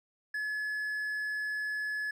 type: tone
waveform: triangle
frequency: 1707 Hz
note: G#6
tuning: 47 cents sharp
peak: -30 dBFS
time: 0.34-2.11 s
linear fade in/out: 5 ms
effects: none